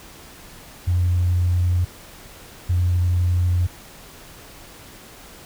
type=tone pair in turn; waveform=sine; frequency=88.8 / 88.8 Hz; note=F2 / F2; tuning=+29 / +29 cents; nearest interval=unison; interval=0 cents; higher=neither; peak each=-15 dBFS; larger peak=neither; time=0.87-1.85 / 2.69-3.67 s; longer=neither; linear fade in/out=10 ms; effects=tanh soft clip ceiling -11 dBFS + pink hiss -43 dBFS RMS until 5.45 s